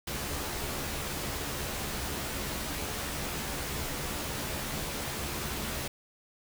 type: noise with comb filter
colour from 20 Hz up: pink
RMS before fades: -35 dBFS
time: 0.07-5.88 s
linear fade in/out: 5 ms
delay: 14 ms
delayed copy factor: +0.55
effects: none